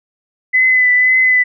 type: tone with vibrato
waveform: sine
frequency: 2012 Hz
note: B6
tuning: 32 cents sharp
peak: -8 dBFS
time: 0.53-1.44 s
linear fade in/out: 20 ms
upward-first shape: triangle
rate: 1.9 Hz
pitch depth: 27 cents each way
effects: none